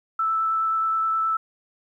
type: tone with vibrato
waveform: sine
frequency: 1318.5 Hz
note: E6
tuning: in tune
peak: -20 dBFS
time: 0.19-1.37 s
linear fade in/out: 5 ms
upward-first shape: sine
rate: 9.5 Hz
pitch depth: 8 cents each way
effects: 10-bit